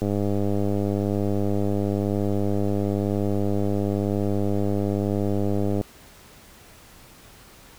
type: click train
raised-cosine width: 2 ms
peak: -12 dBFS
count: 586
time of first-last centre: 0.02-5.812 s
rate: 101 Hz
effects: pink hiss -49 dBFS RMS until 7.78 s